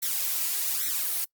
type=noise with flanger; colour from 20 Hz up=blue; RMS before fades=-28 dBFS; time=0.02-1.25 s; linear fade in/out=10 ms; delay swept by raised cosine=0.51 to 3.11 ms; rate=1.2 Hz; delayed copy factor=+0.9; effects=noise-tail reverb RT60 0.1 s tail -24 dB re dry + Opus 48 kbps